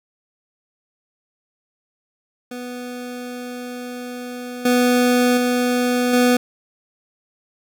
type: tone with level steps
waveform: 25% pulse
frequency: 246.9 Hz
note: B3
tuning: in tune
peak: -25 / -10 / -13 / -9 dBFS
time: 2.51-6.37 s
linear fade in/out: 5 ms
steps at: 4.65 / 5.37 / 6.13 s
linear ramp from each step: 5 ms
effects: none